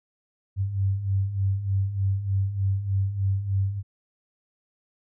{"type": "beating tone pair", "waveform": "sine", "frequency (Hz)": [95.2, 98.5], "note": ["F#2", "G2"], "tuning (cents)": [50, 9], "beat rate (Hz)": 3.3, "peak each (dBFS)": [-29, -23], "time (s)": [0.56, 3.83], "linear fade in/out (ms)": 50, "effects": []}